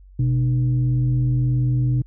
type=tone with frequency modulation; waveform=sine; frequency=126.1 Hz; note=B2; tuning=36 cents sharp; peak=-16 dBFS; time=0.19-2.02 s; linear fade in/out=5 ms; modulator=174 Hz; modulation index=0.41; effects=added 47 Hz sine -43 dBFS peak until 2.06 s